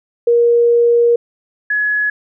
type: tone pair in turn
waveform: sine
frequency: 472.6 / 1691 Hz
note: A#4 / G#6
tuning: +24 / +31 cents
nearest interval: octave + minor seventh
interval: 2207 cents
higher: second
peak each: -8 / -13 dBFS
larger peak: first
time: 0.27-1.16 / 1.7-2.1 s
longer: first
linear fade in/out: 5 ms
effects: none